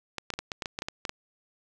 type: clicks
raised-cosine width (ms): 0.2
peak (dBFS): -15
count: 12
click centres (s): 0.183 / 0.303 / 0.338 / 0.39 / 0.518 / 0.622 / 0.658 / 0.789 / 0.821 / 0.885 / 1.052 / 1.094
effects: none